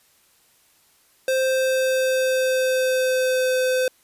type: tone with pitch glide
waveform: square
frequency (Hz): 523.3 to 512.2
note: C5 to C5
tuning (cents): 0 to -37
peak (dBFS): -19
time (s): 1.28-3.88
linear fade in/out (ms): 2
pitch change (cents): -37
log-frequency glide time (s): 1.44-3.56
effects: white hiss -59 dBFS RMS until 4.03 s + resampled to 32000 Hz